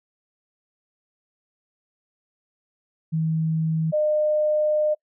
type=tone pair in turn; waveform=sine; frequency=160 / 607.2 Hz; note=D#3 / D#5; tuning=+49 / -42 cents; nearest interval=octave + major seventh; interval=2309 cents; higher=second; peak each=-20 / -18 dBFS; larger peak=second; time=3.12-3.92 / 3.92-4.95 s; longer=second; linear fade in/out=20 ms; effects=noise-tail reverb RT60 0.1 s tail -26 dB re dry